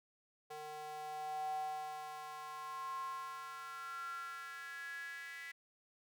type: tone with high-pass filter sweep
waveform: square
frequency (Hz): 152.1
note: D#3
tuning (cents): -39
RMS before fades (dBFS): -45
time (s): 0.5-5.52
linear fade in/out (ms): 10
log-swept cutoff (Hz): 600 to 1900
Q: 9.9
effects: none